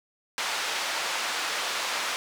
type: band-pass noise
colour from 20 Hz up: pink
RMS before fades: -30 dBFS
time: 0.38-2.16 s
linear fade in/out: 0 ms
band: 880 to 6100 Hz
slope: 12 dB/octave
effects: none